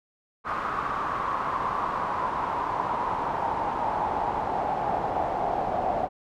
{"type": "noise with band-pass filter sweep", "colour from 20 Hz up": "brown", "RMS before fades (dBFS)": -28, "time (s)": [0.44, 6.09], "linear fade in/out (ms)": 50, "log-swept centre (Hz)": [1200, 720], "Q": 5.1, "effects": []}